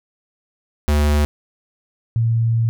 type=tone pair in turn; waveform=square / sine; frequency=74 / 114.75 Hz; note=D2 / A#2; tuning=+14 / -27 cents; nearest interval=minor sixth; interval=759 cents; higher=second; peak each=-14 dBFS; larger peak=neither; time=0.88-1.25 / 2.16-2.69 s; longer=second; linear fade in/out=0 ms; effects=none